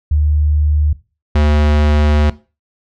sine / square tone pair in turn, 75 / 74.61 Hz, D2 / D2, +37 / +28 cents, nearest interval unison, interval 9 cents, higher first, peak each -10 dBFS, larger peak neither, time 0.11-0.93 / 1.35-2.3 s, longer second, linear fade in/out 5 ms, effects noise-tail reverb RT60 0.3 s tail -17 dB re dry + low-pass 4000 Hz 12 dB/octave

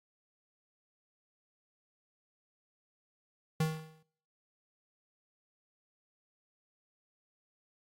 square tone with exponential decay, 157.9 Hz, D#3, 26 cents sharp, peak -26 dBFS, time 3.6-4.03 s, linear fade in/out 5 ms, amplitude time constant 92 ms, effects noise-tail reverb RT60 0.5 s tail -17 dB re dry + AAC 64 kbps

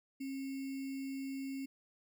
sine tone with sample-and-hold, 270 Hz, C#4, 45 cents flat, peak -38 dBFS, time 0.2-1.66 s, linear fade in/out 10 ms, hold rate 2450 Hz, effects none

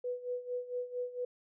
sine tone with tremolo, 493.9 Hz, B4, in tune, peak -32 dBFS, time 0.04-1.25 s, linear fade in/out 5 ms, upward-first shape sine, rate 4.4 Hz, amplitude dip 80%, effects none

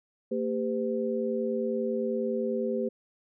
sine tone cluster, 229.3 / 397.1 / 507 Hz, A#3 / G4 / B4, -28 / +22 / +45 cents, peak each -31 dBFS, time 0.31-2.89 s, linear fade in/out 10 ms, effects none

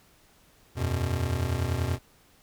square chord, E suspended second, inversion none, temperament just, 82.41 / 92.71 / 123.61 Hz, E2 / F#2 / B2, 0 / +4 / +2 cents, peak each -31 dBFS, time 0.75-1.99 s, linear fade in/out 50 ms, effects pink hiss -60 dBFS RMS until 2.42 s

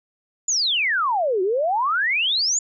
sine exponential two-way sweep, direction down then up, 7160 to 358.1 to 7160 Hz, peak -18 dBFS, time 0.48-2.59 s, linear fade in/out 5 ms, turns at 1.42 s, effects none

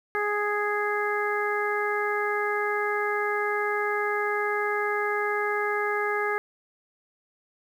harmonic tone, 415.3 Hz, G#4, in tune, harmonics 1 / 2 / 3 / 4 / 5, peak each -28 / -32 / -31 / -30 / -33 dBFS, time 0.15-6.38 s, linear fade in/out 0 ms, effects 9-bit

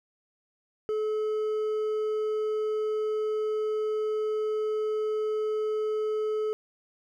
triangle tone with hard clipping, 430 Hz, A4, 40 cents flat, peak -27 dBFS, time 0.89-6.53 s, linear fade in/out 0 ms, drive 7 dB, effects none

